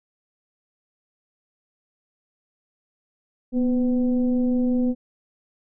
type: tone with frequency modulation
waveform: sine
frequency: 246.3 Hz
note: B3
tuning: 5 cents flat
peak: -18 dBFS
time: 3.52-4.95 s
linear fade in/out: 50 ms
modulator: 259 Hz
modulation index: 0.55
effects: none